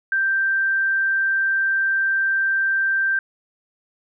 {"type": "tone", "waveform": "sine", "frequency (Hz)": 1570, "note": "G6", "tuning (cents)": 2, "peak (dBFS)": -17, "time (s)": [0.12, 3.19], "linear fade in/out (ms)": 2, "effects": []}